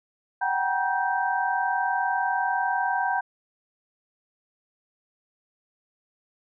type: tone cluster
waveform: sine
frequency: 747 / 787 / 954 / 1562 Hz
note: F#5 / G5 / A#5 / G6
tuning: +16 / +7 / +40 / -7 cents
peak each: -28 dBFS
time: 0.41-3.21 s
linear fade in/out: 10 ms
effects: none